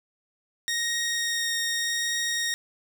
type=tone with vibrato; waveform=15% pulse; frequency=1864.7 Hz; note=A#6; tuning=in tune; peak=-19 dBFS; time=0.68-2.54 s; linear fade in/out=0 ms; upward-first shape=triangle; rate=0.83 Hz; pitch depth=9 cents each way; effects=none